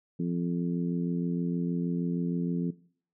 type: harmonic tone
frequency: 86.4 Hz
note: F2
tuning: 18 cents flat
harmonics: 2 / 3 / 4 / 5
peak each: -29 / -33 / -39 / -42 dBFS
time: 0.19-2.71 s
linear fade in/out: 10 ms
effects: noise-tail reverb RT60 0.5 s tail -19 dB re dry